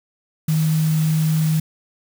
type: tone in noise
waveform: sine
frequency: 157.2 Hz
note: D#3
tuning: 18 cents sharp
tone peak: -15 dBFS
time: 0.48-1.6 s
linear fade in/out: 5 ms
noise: white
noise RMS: -33 dBFS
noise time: 0.48-1.6 s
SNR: +15 dB
effects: none